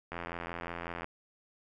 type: click train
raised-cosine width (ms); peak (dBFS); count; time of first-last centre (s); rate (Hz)
0.5; -23; 80; 0.12-1.044; 85.5
effects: none